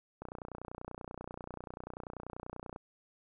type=click train; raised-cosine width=1 ms; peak=-28 dBFS; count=78; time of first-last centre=0.22-2.761 s; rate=30.3 Hz; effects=none